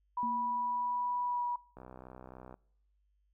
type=tone with pitch glide; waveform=sine; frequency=980 to 969.9 Hz; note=B5 to B5; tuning=-14 to -32 cents; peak=-31 dBFS; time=0.17-1.56 s; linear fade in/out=5 ms; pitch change=-18 cents; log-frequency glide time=1.25-1.43 s
type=tone with exponential decay; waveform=sine; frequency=231.1 Hz; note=A#3; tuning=15 cents flat; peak=-37 dBFS; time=0.23-1.48 s; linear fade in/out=0 ms; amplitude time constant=270 ms
type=click train; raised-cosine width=1 ms; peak=-35 dBFS; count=50; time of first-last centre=1.77-2.542 s; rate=63.5 Hz
effects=noise-tail reverb RT60 0.8 s tail -25 dB re dry + added 50 Hz sine -70 dBFS peak until 3.33 s